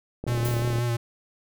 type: click train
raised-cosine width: 2 ms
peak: -19 dBFS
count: 21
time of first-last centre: 0.24-0.785 s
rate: 36.7 Hz
type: tone with vibrato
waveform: square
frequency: 119.1 Hz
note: A#2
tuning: 38 cents sharp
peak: -24 dBFS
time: 0.27-0.97 s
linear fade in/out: 10 ms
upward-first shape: sine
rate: 5.7 Hz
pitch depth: 30 cents each way
type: noise with exponential decay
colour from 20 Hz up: blue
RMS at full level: -34 dBFS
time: 0.45-0.85 s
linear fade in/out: 0 ms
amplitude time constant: 85 ms
effects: none